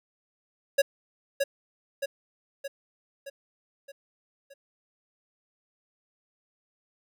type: tone with echo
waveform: square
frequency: 554.4 Hz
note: C#5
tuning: in tune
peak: -18 dBFS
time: 0.78-0.82 s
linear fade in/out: 10 ms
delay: 620 ms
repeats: 6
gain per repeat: -5 dB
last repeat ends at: 4.54 s
effects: none